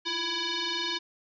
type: tone with frequency modulation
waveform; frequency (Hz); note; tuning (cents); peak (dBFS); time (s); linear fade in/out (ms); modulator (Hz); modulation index
sine; 343.6; F4; -28; -28; 0.05-0.99; 20; 664; 6.7
effects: none